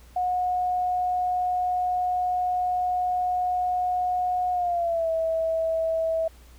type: tone with pitch glide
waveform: sine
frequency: 726 to 650.5 Hz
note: F#5 to E5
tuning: -33 to -23 cents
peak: -22 dBFS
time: 0.16-6.28 s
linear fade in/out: 5 ms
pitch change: -190 cents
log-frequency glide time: 4.52-5.1 s
effects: added 60 Hz sine -48 dBFS peak until 6.58 s + pink hiss -56 dBFS RMS until 6.58 s